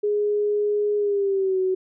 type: tone with pitch glide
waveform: sine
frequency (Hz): 415.3 to 374.3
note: G#4 to F#4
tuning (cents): 0 to +20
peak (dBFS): -19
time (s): 0.03-1.75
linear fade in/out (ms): 10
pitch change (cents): -180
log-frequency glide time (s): 0.97-1.59
effects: none